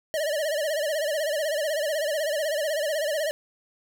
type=tone with vibrato; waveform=square; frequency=606 Hz; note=D#5; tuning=46 cents flat; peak=-25 dBFS; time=0.14-3.31 s; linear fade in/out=0 ms; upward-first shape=sine; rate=16 Hz; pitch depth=110 cents each way; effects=none